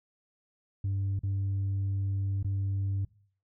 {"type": "tone with dropouts", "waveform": "sine", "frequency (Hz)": 98, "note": "G2", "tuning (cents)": 0, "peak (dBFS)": -25, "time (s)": [0.84, 3.05], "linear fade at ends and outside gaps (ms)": 5, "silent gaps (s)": [[1.192, 1.234], [2.429, 2.445]], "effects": ["noise-tail reverb RT60 0.5 s tail -22 dB re dry", "tanh soft clip ceiling -26 dBFS"]}